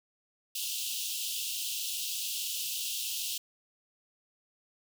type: high-pass noise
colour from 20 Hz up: pink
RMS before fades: -35 dBFS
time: 0.55-3.38 s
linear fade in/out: 5 ms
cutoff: 2700 Hz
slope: 96 dB/octave
effects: none